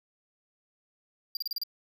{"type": "tone bursts", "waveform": "square", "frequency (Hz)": 4777, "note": "D8", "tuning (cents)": 29, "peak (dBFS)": -30, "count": 6, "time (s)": [1.35, 1.635], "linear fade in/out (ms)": 2, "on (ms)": 20, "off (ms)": 33, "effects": []}